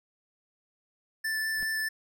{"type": "tone with vibrato", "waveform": "square", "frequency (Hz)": 1760, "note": "A6", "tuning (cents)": 0, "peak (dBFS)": -29, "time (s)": [1.24, 1.89], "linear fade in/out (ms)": 10, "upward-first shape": "sine", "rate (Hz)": 4.9, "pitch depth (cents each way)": 9}
{"type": "noise with exponential growth", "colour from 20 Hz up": "brown", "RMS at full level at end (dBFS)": -40, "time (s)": [1.51, 1.63], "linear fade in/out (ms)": 0, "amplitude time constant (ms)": 24}
{"effects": []}